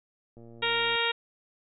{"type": "click train", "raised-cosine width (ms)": 2, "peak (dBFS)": -37, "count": 69, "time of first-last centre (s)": [0.37, 0.956], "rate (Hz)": 116}
{"type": "harmonic tone", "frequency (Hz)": 465.6, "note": "A#4", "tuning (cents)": -2, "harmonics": [1, 2, 3, 4, 5, 6, 7, 8], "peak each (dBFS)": [-33, -33, -33, -33, -33, -33, -33, -33], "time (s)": [0.62, 1.12], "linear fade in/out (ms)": 10}
{"effects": []}